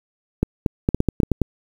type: clicks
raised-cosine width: 3 ms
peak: -4 dBFS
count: 10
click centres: 0.43 / 0.662 / 0.889 / 0.946 / 1.004 / 1.087 / 1.202 / 1.233 / 1.317 / 1.417 s
effects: 7-bit